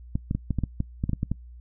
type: clicks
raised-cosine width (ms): 5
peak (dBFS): -13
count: 12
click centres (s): 0.155 / 0.311 / 0.35 / 0.507 / 0.587 / 0.637 / 0.804 / 1.039 / 1.094 / 1.133 / 1.231 / 1.316
effects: noise-tail reverb RT60 0.1 s tail -22 dB re dry + added 60 Hz sine -42 dBFS peak until 1.6 s